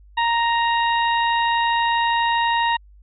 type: harmonic tone with a mistuned harmonic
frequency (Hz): 932.3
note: A#5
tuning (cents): 0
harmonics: 1 / 2 / 3 / 4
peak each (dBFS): -18 / -24 / -28 / -30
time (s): 0.17-2.77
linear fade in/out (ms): 10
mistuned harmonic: 4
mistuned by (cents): +16
effects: added 50 Hz sine -45 dBFS peak until 3.02 s